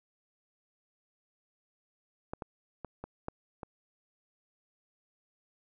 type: clicks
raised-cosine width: 1 ms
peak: -22 / -24 / -25 / -26 / -21 / -26 dBFS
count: 6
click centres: 2.335 / 2.422 / 2.847 / 3.04 / 3.284 / 3.632 s
effects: none

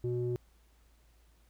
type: tone with low-pass filter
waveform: square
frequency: 121.9 Hz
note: B2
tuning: 22 cents flat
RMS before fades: -33 dBFS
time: 0.04-0.36 s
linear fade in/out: 0 ms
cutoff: 350 Hz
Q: 3.9
effects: added 56 Hz sine -62 dBFS peak until 1.49 s + pink hiss -70 dBFS RMS until 1.49 s

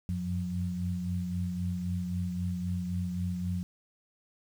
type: tone cluster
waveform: sine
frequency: 90.4 / 94.2 / 178.8 Hz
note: F#2 / F#2 / F3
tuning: -40 / +32 / +41 cents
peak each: -35 / -38 / -32 dBFS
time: 0.09-3.63 s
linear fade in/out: 0 ms
effects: 9-bit

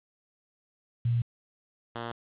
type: tone pair in turn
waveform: sine / 5% pulse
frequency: 118.4 / 117.04 Hz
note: A#2 / A#2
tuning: +27 / +7 cents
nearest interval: unison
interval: 20 cents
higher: first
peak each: -23 dBFS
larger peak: neither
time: 1.05-1.22 / 1.95-2.12 s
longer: neither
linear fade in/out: 5 ms
effects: resampled to 8000 Hz + 9-bit

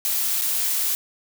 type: noise with dropouts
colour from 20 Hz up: blue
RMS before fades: -23 dBFS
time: 0.05-0.95 s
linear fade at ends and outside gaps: 0 ms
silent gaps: 0.413-0.419 s
effects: none

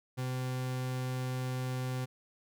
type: tone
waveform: 40% pulse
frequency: 128 Hz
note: C3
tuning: 38 cents flat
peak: -32 dBFS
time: 0.17-2.06 s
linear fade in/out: 20 ms
effects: none

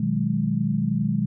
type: chord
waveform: sine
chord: G# minor seventh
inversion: first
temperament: equal with one note detuned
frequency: 122.69 / 155.56 / 185 / 207.7 Hz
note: B2 / D#3 / F#3 / G#3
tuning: -11 / 0 / 0 / 0 cents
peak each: -28 / -26 / -27 / -24 dBFS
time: 0-1.26 s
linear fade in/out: 5 ms
effects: none

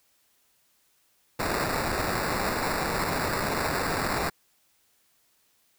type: noise with sample-and-hold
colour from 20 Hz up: white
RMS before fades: -28 dBFS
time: 1.39-4.3 s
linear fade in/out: 10 ms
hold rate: 3150 Hz
effects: white hiss -67 dBFS RMS until 5.78 s

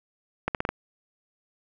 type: accelerating click train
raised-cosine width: 0.5 ms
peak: -10 dBFS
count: 5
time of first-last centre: 0.48-0.69 s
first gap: 68 ms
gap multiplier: 0.83
effects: none

